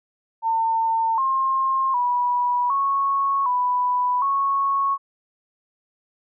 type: tone with pitch steps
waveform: sine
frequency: 903 / 1065 / 977 / 1103 / 990 / 1103 Hz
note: A5 / C6 / B5 / C#6 / B5 / C#6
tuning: +45 / +30 / -19 / -9 / +4 / -9 cents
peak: -18 dBFS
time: 0.42-4.98 s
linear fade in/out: 50 ms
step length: 760 ms
effects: none